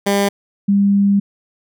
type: tone pair in turn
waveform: 15% pulse / sine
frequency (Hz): 200 / 200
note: G3 / G3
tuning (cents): +35 / +35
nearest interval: unison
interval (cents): 0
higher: neither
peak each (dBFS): -7 / -10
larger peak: first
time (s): 0.06-0.29 / 0.68-1.2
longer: second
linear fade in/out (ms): 10
effects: none